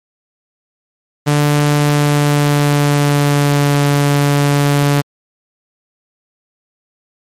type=tone with pitch glide; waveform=sawtooth; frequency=146.83 to 143.39 Hz; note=D3 to D3; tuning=0 to -41 cents; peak=-6 dBFS; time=1.26-5.02 s; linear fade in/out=20 ms; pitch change=-41 cents; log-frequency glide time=1.76-3.75 s; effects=MP3 64 kbps